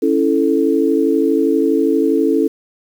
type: chord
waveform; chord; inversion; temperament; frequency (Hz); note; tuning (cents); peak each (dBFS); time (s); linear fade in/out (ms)
sine; A major; first; equal; 277.2 / 329.6 / 440; C#4 / E4 / A4; 0 / 0 / 0; -16; 0.02-2.48; 10
effects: 7-bit